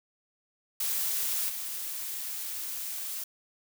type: noise with level steps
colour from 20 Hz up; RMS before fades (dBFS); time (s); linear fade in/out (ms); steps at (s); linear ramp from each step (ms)
blue; -30 / -36; 0.8-3.24; 5; 1.48; 20
effects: none